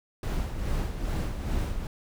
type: noise with tremolo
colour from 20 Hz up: brown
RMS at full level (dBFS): -27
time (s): 0.23-1.87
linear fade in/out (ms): 2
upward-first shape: sine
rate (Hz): 2.4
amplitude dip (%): 55
effects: none